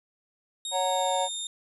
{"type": "tone with pitch glide", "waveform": "25% pulse", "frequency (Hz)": [3729, 3650], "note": ["A#7", "A#7"], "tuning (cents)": [0, -37], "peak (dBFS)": -27, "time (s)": [0.65, 1.47], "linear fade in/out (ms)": 2, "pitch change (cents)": -37, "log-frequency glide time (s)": [0.83, 1.17]}
{"type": "chord", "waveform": "triangle", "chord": "F# major", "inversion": "second", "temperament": "just", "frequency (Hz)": [555, 740, 925], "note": ["C#5", "F#5", "A#5"], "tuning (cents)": [2, 0, -14], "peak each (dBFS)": -27, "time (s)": [0.71, 1.29], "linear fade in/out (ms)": 50}
{"effects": []}